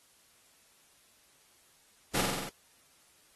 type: noise with echo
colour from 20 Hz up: pink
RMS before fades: -31 dBFS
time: 2.14-2.22 s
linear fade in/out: 10 ms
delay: 46 ms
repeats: 6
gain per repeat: -2 dB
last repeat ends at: 2.496 s
effects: white hiss -64 dBFS RMS until 3.35 s + AAC 32 kbps